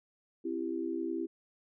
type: chord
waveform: sine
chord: C major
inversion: none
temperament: equal with one note detuned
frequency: 261.6 / 332.7 / 392 Hz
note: C4 / E4 / G4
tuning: 0 / +16 / 0 cents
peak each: -39 / -34 / -39 dBFS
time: 0.44-1.27 s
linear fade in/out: 20 ms
effects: none